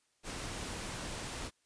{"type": "noise", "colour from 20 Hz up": "pink", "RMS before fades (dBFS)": -41, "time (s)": [0.23, 1.51], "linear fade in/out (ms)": 50, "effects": ["white hiss -75 dBFS RMS until 1.65 s", "resampled to 22050 Hz"]}